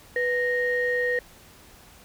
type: tone pair together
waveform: sine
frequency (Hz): 492.9 / 1861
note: B4 / A#6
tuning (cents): -3 / -3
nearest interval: octave + major seventh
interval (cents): 2300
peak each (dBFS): -24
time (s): 0.16-1.19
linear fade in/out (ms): 2
effects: tanh soft clip ceiling -15 dBFS + pink hiss -51 dBFS RMS until 2.04 s